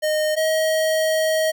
square tone pair in turn, 615 / 633 Hz, D#5 / D#5, -20 / +30 cents, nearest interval unison, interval 50 cents, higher second, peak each -19 / -18 dBFS, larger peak second, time 0.02-0.36 / 0.36-1.52 s, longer second, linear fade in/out 20 ms, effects none

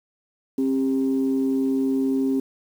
sine tone pair together, 267.3 / 399 Hz, C4 / G4, +37 / +31 cents, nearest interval perfect fifth, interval 694 cents, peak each -19 / -26 dBFS, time 0.58-2.4 s, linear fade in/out 5 ms, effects tanh soft clip ceiling -13 dBFS + 8-bit

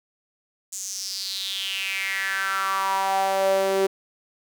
sawtooth tone with high-pass filter sweep, 193.4 Hz, G3, 23 cents flat, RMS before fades -25 dBFS, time 0.72-3.87 s, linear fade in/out 10 ms, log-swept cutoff 7200 to 410 Hz, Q 5.5, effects none

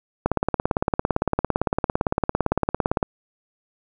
click train, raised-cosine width 1 ms, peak -5 dBFS, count 50, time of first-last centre 0.26-3.028 s, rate 17.7 Hz, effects none

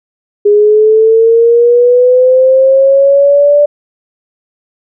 sine linear sweep, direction up, 410 to 587.3 Hz, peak -3 dBFS, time 0.45-3.66 s, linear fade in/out 10 ms, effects none

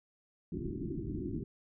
white low-pass noise, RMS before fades -38 dBFS, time 0.52-1.44 s, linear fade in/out 2 ms, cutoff 380 Hz, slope 96 dB/octave, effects none

